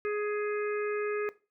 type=harmonic tone; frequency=417.5 Hz; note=G#4; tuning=9 cents sharp; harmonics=1 / 3 / 4 / 5 / 6; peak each=-29 / -39 / -41 / -43 / -45 dBFS; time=0.05-1.29 s; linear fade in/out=0 ms; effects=noise-tail reverb RT60 0.3 s tail -18 dB re dry